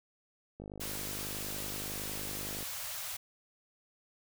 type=click train; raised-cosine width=2 ms; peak=-31 dBFS; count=104; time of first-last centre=0.6-2.628 s; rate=50.8 Hz
type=band-stop noise; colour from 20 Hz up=white; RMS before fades=-40 dBFS; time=0.8-3.17 s; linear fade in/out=10 ms; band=150 to 520 Hz; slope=96 dB/octave
effects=none